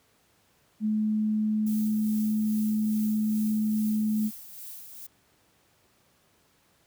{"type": "tone", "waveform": "sine", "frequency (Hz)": 214.7, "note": "A3", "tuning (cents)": -42, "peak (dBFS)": -23, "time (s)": [0.8, 4.31], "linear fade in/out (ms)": 50}
{"type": "noise with tremolo", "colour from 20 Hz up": "violet", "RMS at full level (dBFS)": -41, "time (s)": [1.66, 5.07], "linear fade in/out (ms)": 10, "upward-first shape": "sine", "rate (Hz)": 2.4, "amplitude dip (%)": 45}
{"effects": ["pink hiss -65 dBFS RMS until 6.86 s", "high-pass 80 Hz 12 dB/octave"]}